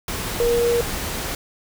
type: tone in noise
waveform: sine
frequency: 473.5 Hz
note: A#4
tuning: 27 cents sharp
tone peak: -16 dBFS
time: 0.4-0.81 s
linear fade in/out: 2 ms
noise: pink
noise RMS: -27 dBFS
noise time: 0.08-1.35 s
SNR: +8 dB
effects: none